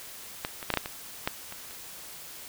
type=clicks; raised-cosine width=0.3 ms; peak=-13 / -21 / -10 / -8 / -8 / -18 / -10 / -23 / -29 dBFS; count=9; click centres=0.449 / 0.628 / 0.703 / 0.739 / 0.773 / 0.859 / 1.275 / 1.524 / 1.709 s; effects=white hiss -44 dBFS RMS until 2.48 s